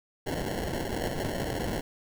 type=noise with sample-and-hold; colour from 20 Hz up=blue; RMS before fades=-32 dBFS; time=0.26-1.81 s; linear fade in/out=10 ms; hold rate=1225 Hz; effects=none